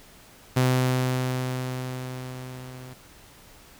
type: tone with level ramp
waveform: sawtooth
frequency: 127.9 Hz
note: C3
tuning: 39 cents flat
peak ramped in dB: -14 to -36 dBFS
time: 0.56-2.94 s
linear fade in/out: 10 ms
effects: pink hiss -51 dBFS RMS until 3.79 s